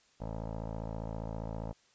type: tone with low-pass filter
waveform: 15% pulse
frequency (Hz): 55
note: A1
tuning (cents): 0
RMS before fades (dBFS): -39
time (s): 0.2-1.73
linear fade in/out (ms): 10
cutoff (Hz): 760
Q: 2.6
effects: white hiss -67 dBFS RMS until 1.94 s + resampled to 16000 Hz